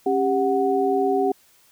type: tone cluster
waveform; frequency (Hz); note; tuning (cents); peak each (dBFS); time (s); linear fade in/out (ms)
sine; 274.1 / 396 / 739; C#4 / G4 / F#5; -19 / +18 / -2; -25 / -20 / -23; 0.06-1.32; 5
effects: white hiss -57 dBFS RMS until 1.71 s